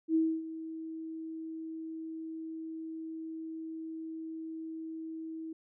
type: tone with ADSR envelope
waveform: sine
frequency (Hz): 321.9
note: E4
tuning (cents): -41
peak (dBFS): -23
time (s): 0.08-5.53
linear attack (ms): 70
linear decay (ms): 270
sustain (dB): -15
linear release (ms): 5
effects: none